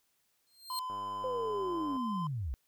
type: tone with exponential growth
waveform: sawtooth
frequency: 4188 Hz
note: C8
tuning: 1 cent sharp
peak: -30 dBFS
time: 0.47-0.79 s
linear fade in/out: 0 ms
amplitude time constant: 69 ms
type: tone with pitch glide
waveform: triangle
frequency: 1017 to 1030 Hz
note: C6 to C6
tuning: -50 to -28 cents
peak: -34 dBFS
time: 0.7-2.27 s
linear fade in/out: 2 ms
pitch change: +22 cents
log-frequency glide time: 1.51-1.87 s
type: click train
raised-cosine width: 1 ms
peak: -35 dBFS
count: 107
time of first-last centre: 0.9-1.965 s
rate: 99.5 Hz
type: linear sweep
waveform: sine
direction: down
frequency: 523.3 to 55 Hz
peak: -33 dBFS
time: 1.24-2.54 s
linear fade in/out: 0 ms
effects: white hiss -75 dBFS RMS until 2.67 s